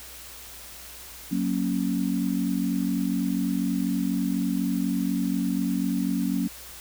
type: chord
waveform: sine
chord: F# major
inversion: none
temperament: equal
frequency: 185 / 233.1 / 277.2 Hz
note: F#3 / A#3 / C#4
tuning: 0 / 0 / 0 cents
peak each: -27 / -28 / -27 dBFS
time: 1.31-6.48 s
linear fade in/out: 10 ms
effects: added 60 Hz sine -51 dBFS peak until 6.8 s + white hiss -43 dBFS RMS until 6.8 s